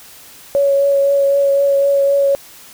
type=tone with vibrato; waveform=sine; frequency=558 Hz; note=C#5; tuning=11 cents sharp; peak=-10 dBFS; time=0.55-2.35 s; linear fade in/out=0 ms; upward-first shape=triangle; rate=3.9 Hz; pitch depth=15 cents each way; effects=white hiss -40 dBFS RMS until 2.73 s